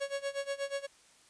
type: tone with tremolo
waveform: 45% pulse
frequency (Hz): 556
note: C#5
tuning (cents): +5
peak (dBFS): -31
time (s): 0-0.87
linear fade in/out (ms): 20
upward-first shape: sine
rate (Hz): 8.3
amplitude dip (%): 90
effects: white hiss -62 dBFS RMS until 1.29 s + resampled to 22050 Hz